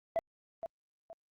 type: tone with echo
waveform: sine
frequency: 665 Hz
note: E5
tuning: 15 cents sharp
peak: -25 dBFS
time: 0.16-0.19 s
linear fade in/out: 0 ms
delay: 470 ms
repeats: 2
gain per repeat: -10 dB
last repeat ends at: 1.13 s
effects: tanh soft clip ceiling -26 dBFS + Opus 48 kbps